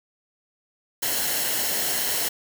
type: noise with comb filter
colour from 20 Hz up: white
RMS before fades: -25 dBFS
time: 1.02-2.29 s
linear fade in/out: 10 ms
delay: 0.83 ms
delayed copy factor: -0.5
effects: none